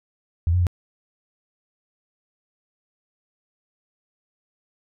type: tone with pitch steps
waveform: sine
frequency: 84 / 89.9 / 88.1 Hz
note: E2 / F#2 / F2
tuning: +33 / -49 / +16 cents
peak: -16 dBFS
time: 0.47-0.668 s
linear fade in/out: 0 ms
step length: 66 ms
effects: none